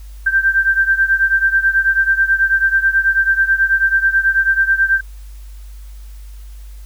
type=beating tone pair; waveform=sine; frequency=1568 / 1577.2 Hz; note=G6 / G6; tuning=0 / +10 cents; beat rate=9.2 Hz; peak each=-13 / -16 dBFS; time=0.26-5.01 s; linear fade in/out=10 ms; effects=added 50 Hz sine -31 dBFS peak until 6.85 s + white hiss -50 dBFS RMS until 6.85 s